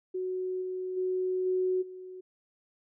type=tone with level steps; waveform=sine; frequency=370 Hz; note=F#4; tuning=in tune; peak=-30 / -32 / -27 / -25 / -41 dBFS; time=0.14-2.21 s; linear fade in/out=10 ms; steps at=0.61 / 0.96 / 1.45 / 1.81 s; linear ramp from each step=20 ms; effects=none